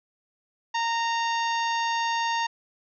harmonic tone with a mistuned harmonic, 925 Hz, A#5, 14 cents flat, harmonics 1 / 2 / 3 / 4 / 5 / 6 / 7, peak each -25 / -31 / -35 / -37 / -39 / -41 / -42 dBFS, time 0.74-2.47 s, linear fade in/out 10 ms, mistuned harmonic 4, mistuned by -24 cents, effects none

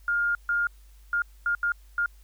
sine tone bursts at uneven times, 1412 Hz, F6, 19 cents sharp, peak -22 dBFS, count 6, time 0.08-0.35 / 0.49-0.67 / 1.13-1.22 / 1.46-1.55 / 1.63-1.72 / 1.98-2.06 s, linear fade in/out 2 ms, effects added 50 Hz sine -49 dBFS peak until 2.23 s + white hiss -63 dBFS RMS until 2.23 s

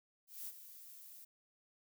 violet noise with ADSR envelope, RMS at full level -44 dBFS, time 0.27-1.25 s, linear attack 200 ms, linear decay 47 ms, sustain -11 dB, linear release 9 ms, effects none

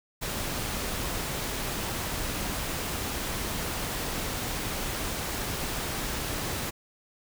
pink noise, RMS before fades -32 dBFS, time 0.21-6.71 s, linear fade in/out 20 ms, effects none

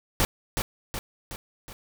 pink noise with echo, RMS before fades -22 dBFS, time 0.2-0.25 s, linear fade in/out 0 ms, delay 370 ms, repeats 4, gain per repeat -5 dB, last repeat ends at 1.73 s, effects none

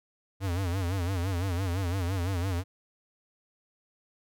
square tone with vibrato, 91.5 Hz, F#2, 19 cents flat, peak -28 dBFS, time 0.4-2.64 s, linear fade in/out 50 ms, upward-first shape sine, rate 5.9 Hz, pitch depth 130 cents each way, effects none

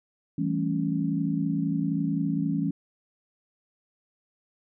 sine chord, A dominant seventh, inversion second, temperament equal, 164.81 / 196 / 220 / 277.2 Hz, E3 / G3 / A3 / C#4, 0 / 0 / 0 / 0 cents, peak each -28 / -31 / -33 / -28 dBFS, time 0.38-2.71 s, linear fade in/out 5 ms, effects none

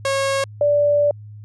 sawtooth / sine tone pair in turn, 546 / 583.2 Hz, C#5 / D5, -26 / -12 cents, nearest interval minor second, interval 114 cents, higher second, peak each -14 / -13 dBFS, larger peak second, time 0.05-0.44 / 0.61-1.11 s, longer second, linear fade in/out 2 ms, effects added 105 Hz sine -35 dBFS peak until 1.44 s + resampled to 24000 Hz

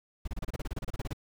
brown noise bursts, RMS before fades -33 dBFS, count 16, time 0.25-1.132 s, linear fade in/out 5 ms, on 27 ms, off 30 ms, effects none

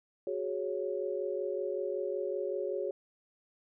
sine chord, F# suspended second, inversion none, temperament equal, 370 / 415.3 / 554.4 Hz, F#4 / G#4 / C#5, 0 / 0 / 0 cents, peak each -36 / -36 / -36 dBFS, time 0.27-2.91 s, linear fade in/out 2 ms, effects none

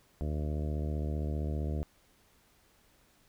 harmonic tone, 75.3 Hz, D2, 44 cents sharp, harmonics 1 / 2 / 3 / 4 / 5 / 6 / 7 / 8 / 9, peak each -32 / -38 / -42 / -44 / -46 / -48 / -49 / -50 / -51 dBFS, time 0.21-1.83 s, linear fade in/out 0 ms, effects pink hiss -66 dBFS RMS until 3.28 s

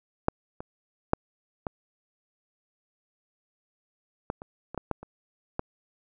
clicks, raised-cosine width 1 ms, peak -7 / -23 / -6 / -16 / -15 / -26 / -23 / -16 / -13 / -28 / -14 dBFS, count 11, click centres 0.284 / 0.605 / 1.134 / 1.668 / 4.301 / 4.419 / 4.746 / 4.777 / 4.913 / 5.03 / 5.594 s, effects none

